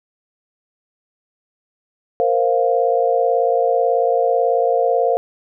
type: chord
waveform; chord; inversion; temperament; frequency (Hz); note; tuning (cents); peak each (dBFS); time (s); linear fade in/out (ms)
sine; Bb suspended second; none; just; 466.2 / 524.4 / 699.2; Bb4 / C5 / F5; 0 / +4 / +2; -18; 2.2-5.17; 0
effects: none